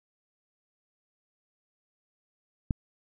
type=click; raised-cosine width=5 ms; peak=-14 dBFS; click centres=2.708 s; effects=none